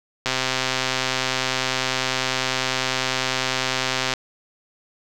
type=click train; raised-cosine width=0.2 ms; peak=-4 dBFS; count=505; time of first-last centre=0.26-4.137 s; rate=130 Hz; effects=none